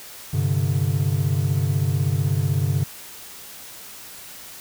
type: chord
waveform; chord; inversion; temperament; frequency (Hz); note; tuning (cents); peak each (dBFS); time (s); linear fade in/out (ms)
triangle; G suspended fourth; none; equal; 98 / 130.81 / 146.83; G2 / C3 / D3; 0 / 0 / 0; -21 / -21 / -21; 0.33-2.84; 10
effects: white hiss -40 dBFS RMS until 4.6 s